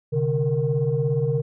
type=tone cluster; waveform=sine; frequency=130.2 / 147.2 / 464 Hz; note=C3 / D3 / A#4; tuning=-8 / +4 / -8 cents; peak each=-23 dBFS; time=0.12-1.42 s; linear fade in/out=20 ms; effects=tanh soft clip ceiling -12 dBFS